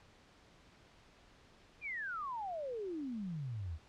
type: exponential sweep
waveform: sine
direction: down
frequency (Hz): 2489 to 73.42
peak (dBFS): -38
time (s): 1.81-3.79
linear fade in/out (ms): 50
effects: pink hiss -63 dBFS RMS until 3.88 s + low-pass 5000 Hz 12 dB/octave